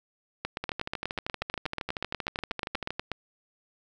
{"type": "two click trains", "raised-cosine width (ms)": 0.3, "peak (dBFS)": [-14, -16], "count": [23, 30], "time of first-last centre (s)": [[0.45, 3.117], [0.64, 2.906]], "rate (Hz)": [8.25, 12.8], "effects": []}